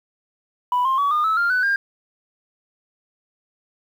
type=tone with pitch steps; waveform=sine; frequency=987.8 / 1058.7 / 1134.7 / 1216.1 / 1303.4 / 1397 / 1497.2 / 1604.7 Hz; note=B5 / C6 / C#6 / D#6 / E6 / F6 / F#6 / G6; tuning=0 / +20 / +40 / -40 / -20 / 0 / +20 / +40 cents; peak=-15 dBFS; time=0.72-1.76 s; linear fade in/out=2 ms; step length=130 ms; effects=tanh soft clip ceiling -14 dBFS + 8-bit